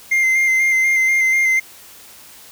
triangle tone with vibrato, 2092 Hz, C7, 1 cent flat, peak -11 dBFS, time 0.11-1.6 s, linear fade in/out 10 ms, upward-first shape square, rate 4.1 Hz, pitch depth 18 cents each way, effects white hiss -42 dBFS RMS until 2.51 s

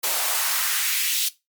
white noise with high-pass filter sweep, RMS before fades -23 dBFS, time 0.03-1.29 s, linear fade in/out 10 ms, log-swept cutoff 520 to 3400 Hz, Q 1.6, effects noise-tail reverb RT60 0.2 s tail -17 dB re dry + MP3 96 kbps

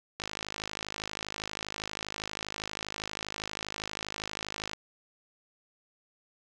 click train, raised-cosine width 0.2 ms, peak -17 dBFS, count 239, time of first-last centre 0.2-4.733 s, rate 52.5 Hz, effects none

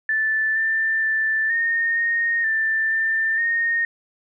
sine tone with pitch steps, 1757 / 1780 / 1766 / 1840 / 1854 / 1776 / 1788 / 1849 Hz, A6 / A6 / A6 / A#6 / A#6 / A6 / A6 / A#6, -3 / +20 / +6 / -23 / -10 / +16 / +27 / -15 cents, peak -18 dBFS, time 0.09-3.85 s, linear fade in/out 2 ms, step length 470 ms, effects none

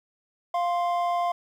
triangle tone pair together, 698.5 / 1048.5 Hz, F5 / C6, 0 / +3 cents, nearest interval perfect fifth, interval 703 cents, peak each -22 / -27 dBFS, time 0.54-1.32 s, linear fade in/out 5 ms, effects 10-bit

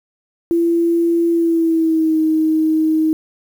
sine tone with pitch glide, 337.8 to 315.2 Hz, E4 to D#4, +42 to +23 cents, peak -12 dBFS, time 0.51-3.13 s, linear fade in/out 0 ms, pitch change -119 cents, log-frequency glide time 1.3-2.18 s, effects 7-bit

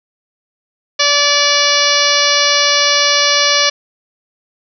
harmonic tone with a mistuned harmonic, 578 Hz, D5, 28 cents flat, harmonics 1 / 2 / 3 / 4 / 5 / 6 / 7 / 8 / 9 / 10, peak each -19 / -19 / -19 / -19 / -19 / -19 / -19 / -19 / -19 / -19 dBFS, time 0.99-3.7 s, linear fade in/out 10 ms, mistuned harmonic 7, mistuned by +31 cents, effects none

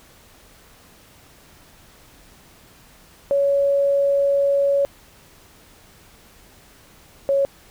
sine tone pair in turn, 560 / 552.9 Hz, C#5 / C#5, +18 / -5 cents, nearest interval unison, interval 23 cents, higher first, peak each -15 dBFS, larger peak neither, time 3.31-4.85 / 7.29-7.45 s, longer first, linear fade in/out 0 ms, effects pink hiss -50 dBFS RMS until 7.7 s

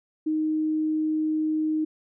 sine tone, 311.1 Hz, D#4, in tune, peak -22 dBFS, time 0.26-1.85 s, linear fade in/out 10 ms, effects none

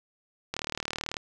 click train, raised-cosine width 0.2 ms, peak -14 dBFS, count 25, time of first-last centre 0.54-1.168 s, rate 38.2 Hz, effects none

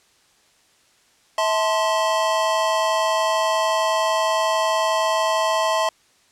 square chord, A minor, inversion second, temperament equal with one note detuned, 646.1 / 880 / 1046.5 Hz, E5 / A5 / C6, -35 / 0 / 0 cents, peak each -22 / -25 / -23 dBFS, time 1.38-5.89 s, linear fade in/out 2 ms, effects white hiss -58 dBFS RMS until 6.31 s + low-pass 8000 Hz 12 dB/octave

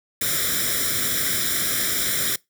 white noise with comb filter, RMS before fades -23 dBFS, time 0.21-2.36 s, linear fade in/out 5 ms, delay 0.55 ms, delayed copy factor +0.95, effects noise-tail reverb RT60 0.2 s tail -24 dB re dry + high-pass 60 Hz 12 dB/octave

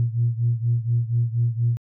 sine beating tone pair, 116.54 / 120.74 Hz, A#2 / B2, 0 / -39 cents, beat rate 4.2 Hz, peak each -20 / -23 dBFS, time 0-1.77 s, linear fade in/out 0 ms, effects tanh soft clip ceiling -11 dBFS

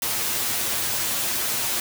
white noise with comb filter, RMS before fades -25 dBFS, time 0.02-1.8 s, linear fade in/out 2 ms, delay 8.7 ms, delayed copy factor +0.7, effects none

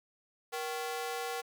sawtooth ring-modulated tone, 622.3 Hz, D#5, in tune, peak -28 dBFS, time 0.52-1.42 s, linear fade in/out 20 ms, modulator 149 Hz, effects 10-bit

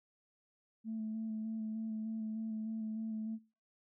sine tone with vibrato, 220.1 Hz, A3, 1 cent sharp, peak -36 dBFS, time 0.84-3.39 s, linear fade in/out 50 ms, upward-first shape square, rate 3.3 Hz, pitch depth 17 cents each way, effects noise-tail reverb RT60 0.4 s tail -26 dB re dry + tanh soft clip ceiling -32 dBFS

